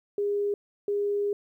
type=tone pair in turn; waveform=sine; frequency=407.7 / 407.7 Hz; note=G#4 / G#4; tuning=-32 / -32 cents; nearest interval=unison; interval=0 cents; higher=neither; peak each=-24 dBFS; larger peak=neither; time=0.18-0.54 / 0.88-1.33 s; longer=second; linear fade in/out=2 ms; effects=11-bit